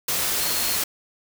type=tone in noise; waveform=sine; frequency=4272 Hz; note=C8; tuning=35 cents sharp; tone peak=-31 dBFS; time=0.4-0.76 s; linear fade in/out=5 ms; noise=white; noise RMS=-24 dBFS; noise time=0.08-0.84 s; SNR=-10 dB; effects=none